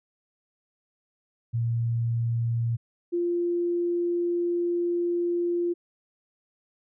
sine tone pair in turn, 116.54 / 347.2 Hz, A#2 / F4, 0 / -10 cents, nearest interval octave + perfect fifth, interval 1890 cents, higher second, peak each -23 dBFS, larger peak neither, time 1.53-2.77 / 3.12-5.74 s, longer second, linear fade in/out 20 ms, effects none

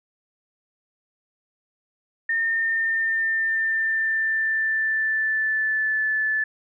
sine tone with pitch glide, 1820 to 1741.8 Hz, A#6 to A6, -42 to -18 cents, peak -20 dBFS, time 2.29-6.44 s, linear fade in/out 5 ms, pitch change -76 cents, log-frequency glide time 2.43-6.05 s, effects none

